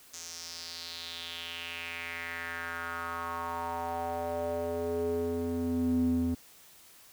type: tone with band-pass filter sweep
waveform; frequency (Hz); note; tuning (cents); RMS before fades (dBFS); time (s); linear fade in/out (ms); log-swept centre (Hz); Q
square; 84.4; E2; +41; -34; 0.13-6.35; 10; 6500 to 210; 3.9
effects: white hiss -56 dBFS RMS until 7.12 s